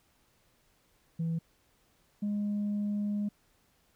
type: tone pair in turn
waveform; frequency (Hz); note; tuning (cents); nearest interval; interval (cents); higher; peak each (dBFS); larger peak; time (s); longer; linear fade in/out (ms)
sine; 164.81 / 206.2; E3 / G#3; 0 / -12; major third; 388; second; -27; neither; 1.19-1.39 / 2.22-3.29; second; 10
effects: tanh soft clip ceiling -27 dBFS + pink hiss -69 dBFS RMS until 3.95 s